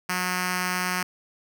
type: tone with notch filter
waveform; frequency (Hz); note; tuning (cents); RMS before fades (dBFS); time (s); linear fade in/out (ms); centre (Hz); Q
5% pulse; 181.7; F#3; -31; -27; 0.09-1.03; 5; 480; 0.71
effects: none